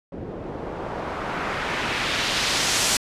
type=noise with low-pass filter sweep; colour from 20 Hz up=white; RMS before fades=-26 dBFS; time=0.12-2.97 s; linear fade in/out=2 ms; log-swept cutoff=340 to 8000 Hz; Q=0.97; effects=resampled to 32000 Hz